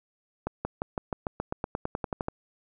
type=accelerating click train; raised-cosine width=1 ms; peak=-15 dBFS; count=16; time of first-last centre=0.47-2.284 s; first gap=180 ms; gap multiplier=0.94; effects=none